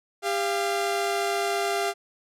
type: tone pair together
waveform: sawtooth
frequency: 399.8 / 691 Hz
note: G4 / F5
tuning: +34 / -19 cents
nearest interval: major sixth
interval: 947 cents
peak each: -23 / -23 dBFS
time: 0.22-1.94 s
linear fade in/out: 50 ms
effects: low-pass 12000 Hz 12 dB/octave